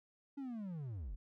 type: linear sweep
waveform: triangle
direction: down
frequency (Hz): 286.3 to 34.72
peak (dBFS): -39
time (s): 0.37-1.16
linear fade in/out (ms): 10
effects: none